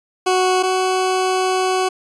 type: tone pair in turn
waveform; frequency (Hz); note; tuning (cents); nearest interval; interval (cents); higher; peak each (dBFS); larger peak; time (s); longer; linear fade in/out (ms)
20% pulse; 370 / 372.8; F#4 / F#4; 0 / +13; unison; 13; second; -9 / -11; first; 0.26-0.63 / 0.63-1.89; second; 10
effects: resampled to 22050 Hz